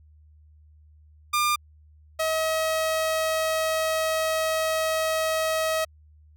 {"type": "tone pair in turn", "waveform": "sawtooth", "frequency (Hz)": [1200, 637.5], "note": ["D6", "D#5"], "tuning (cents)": [37, 42], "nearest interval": "major seventh", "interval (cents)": 1095, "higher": "first", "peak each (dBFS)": [-17, -19], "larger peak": "first", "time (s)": [[1.33, 1.56], [2.19, 5.85]], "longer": "second", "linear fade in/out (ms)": 10, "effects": ["added 76 Hz sine -51 dBFS peak until 6.36 s"]}